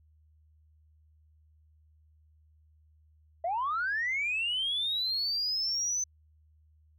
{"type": "linear sweep", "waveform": "sine", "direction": "up", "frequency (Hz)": [644, 6140], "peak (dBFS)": -27, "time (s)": [3.44, 6.04], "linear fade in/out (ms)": 5, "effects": ["tanh soft clip ceiling -24 dBFS", "added 77 Hz sine -60 dBFS peak until 6.98 s"]}